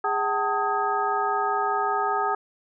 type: tone cluster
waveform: sine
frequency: 409.6 / 764 / 889 / 1256 / 1640 Hz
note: G#4 / G5 / A5 / D#6 / G#6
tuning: -24 / -45 / +18 / +16 / -22 cents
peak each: -30 / -27 / -28 / -26 / -34 dBFS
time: 0.04-2.35 s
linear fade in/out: 5 ms
effects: none